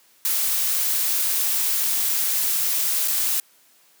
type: noise with dropouts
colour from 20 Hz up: blue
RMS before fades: -22 dBFS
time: 0.25-3.4 s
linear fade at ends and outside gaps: 1 ms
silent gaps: 3.076-3.081 s
effects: white hiss -57 dBFS RMS until 4 s + high-pass 200 Hz 12 dB/octave